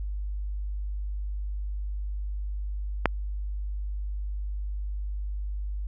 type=click; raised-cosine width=0.5 ms; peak=-4 dBFS; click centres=3.057 s; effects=added 50 Hz sine -29 dBFS peak until 5.87 s